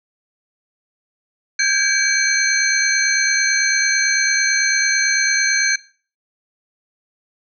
sine tone cluster, 1576 / 1645 / 2295 / 4214 / 6200 Hz, G6 / G#6 / D7 / C8 / G8, +9 / -17 / -40 / +12 / -20 cents, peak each -21 dBFS, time 1.59-5.76 s, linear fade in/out 5 ms, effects noise-tail reverb RT60 0.4 s tail -18 dB re dry

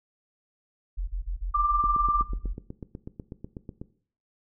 sine tone bursts, 43.65 Hz, F1, in tune, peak -26 dBFS, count 11, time 0.97-2.54 s, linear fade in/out 20 ms, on 110 ms, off 36 ms
sine tone with tremolo, 1184 Hz, D6, 14 cents sharp, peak -19 dBFS, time 1.54-2.23 s, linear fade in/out 10 ms, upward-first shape sine, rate 20 Hz, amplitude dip 55%
click train, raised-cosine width 3 ms, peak -24 dBFS, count 17, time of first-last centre 1.84-3.815 s, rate 8.1 Hz
effects noise-tail reverb RT60 0.5 s tail -17 dB re dry

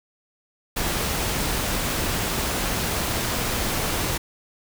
pink noise, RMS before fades -25 dBFS, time 0.76-4.18 s, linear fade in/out 10 ms, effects none

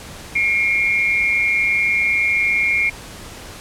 sine tone pair together, 2159 / 2367 Hz, C#7 / D7, -46 / +13 cents, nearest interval major second, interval 159 cents, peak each -17 / -18 dBFS, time 0.35-2.9 s, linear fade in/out 10 ms, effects pink hiss -36 dBFS RMS until 3.6 s + low-pass 11000 Hz 12 dB/octave

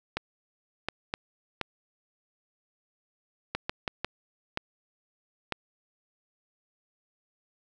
clicks, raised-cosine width 0.3 ms, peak -13 dBFS, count 10, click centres 0.17 / 0.886 / 1.139 / 1.613 / 3.55 / 3.695 / 3.878 / 4.046 / 4.574 / 5.523 s, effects none

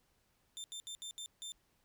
25% pulse tone bursts at uneven times, 3578 Hz, A7, 28 cents sharp, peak -39 dBFS, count 6, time 0.57-0.64 / 0.72-0.8 / 0.87-0.95 / 1.02-1.11 / 1.18-1.26 / 1.42-1.52 s, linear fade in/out 0 ms, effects pink hiss -75 dBFS RMS until 1.84 s

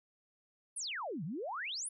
sine exponential two-way sweep, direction down then up, 10740 to 139.8 to 10740 Hz, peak -37 dBFS, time 0.76-1.89 s, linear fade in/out 10 ms, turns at 1.24 s, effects none

